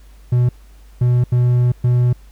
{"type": "tone bursts at uneven times", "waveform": "triangle", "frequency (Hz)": 122.9, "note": "B2", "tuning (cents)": -8, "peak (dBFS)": -9, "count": 4, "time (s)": [[0.32, 0.49], [1.01, 1.24], [1.32, 1.72], [1.84, 2.13]], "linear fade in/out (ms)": 5, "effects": ["added 50 Hz sine -40 dBFS peak until 2.31 s", "pink hiss -54 dBFS RMS until 2.31 s"]}